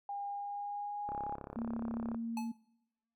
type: tone with pitch glide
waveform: sine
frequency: 807 to 824.4 Hz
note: G#5 to G#5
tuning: -50 to -13 cents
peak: -37 dBFS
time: 0.09-1.35 s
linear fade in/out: 2 ms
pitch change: +37 cents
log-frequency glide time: 0.26-1.04 s
type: click train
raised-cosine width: 1 ms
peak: -29 dBFS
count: 37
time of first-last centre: 1.09-2.146 s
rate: 34.1 Hz
type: tone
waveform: sine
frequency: 230 Hz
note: A#3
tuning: 23 cents flat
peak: -35 dBFS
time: 1.56-2.52 s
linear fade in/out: 10 ms
type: tone with exponential decay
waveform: square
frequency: 861 Hz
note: A5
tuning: 38 cents flat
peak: -37 dBFS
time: 2.37-2.57 s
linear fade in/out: 2 ms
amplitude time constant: 43 ms
effects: noise-tail reverb RT60 0.9 s tail -22 dB re dry